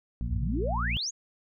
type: harmonic tone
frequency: 58.27 Hz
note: A#1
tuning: in tune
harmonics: 1 / 2 / 3 / 4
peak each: -29 / -35 / -39 / -41 dBFS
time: 0.21-0.97 s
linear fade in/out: 0 ms
type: exponential sweep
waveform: sine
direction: up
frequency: 55 to 7040 Hz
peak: -29 dBFS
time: 0.27-1.11 s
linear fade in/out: 20 ms
effects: none